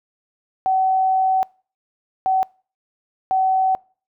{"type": "tone bursts at uneven times", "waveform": "sine", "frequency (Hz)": 758, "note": "F#5", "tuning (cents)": 42, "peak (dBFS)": -15, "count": 3, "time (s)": [[0.66, 1.43], [2.26, 2.43], [3.31, 3.75]], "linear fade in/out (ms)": 0, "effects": ["noise-tail reverb RT60 0.4 s tail -25 dB re dry"]}